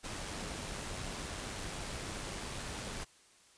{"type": "noise with amplitude modulation", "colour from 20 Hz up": "pink", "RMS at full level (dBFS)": -40, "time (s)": [0.03, 3.05], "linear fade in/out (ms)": 20, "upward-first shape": "sine", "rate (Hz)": 98.7, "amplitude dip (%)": 30, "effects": ["white hiss -63 dBFS RMS until 3.57 s", "resampled to 22050 Hz"]}